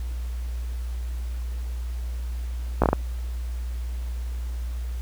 slowing click train, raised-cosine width 1 ms, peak -4 dBFS, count 5, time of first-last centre 2.82-2.931 s, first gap 16 ms, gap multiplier 1.38, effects added 60 Hz sine -27 dBFS peak until 5.01 s + pink hiss -49 dBFS RMS until 5.01 s

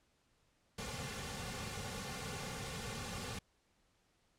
pink noise with comb filter, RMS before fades -43 dBFS, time 0.78-3.39 s, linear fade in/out 5 ms, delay 3.1 ms, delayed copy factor -0.9, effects pink hiss -75 dBFS RMS until 4.38 s + low-pass 9000 Hz 12 dB/octave

